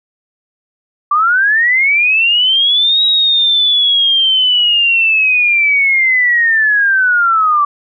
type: linear two-way sweep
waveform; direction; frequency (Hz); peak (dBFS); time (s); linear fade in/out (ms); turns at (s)
sine; up then down; 1151 to 3838 to 1151; -8; 1.11-7.65; 5; 3.04
effects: none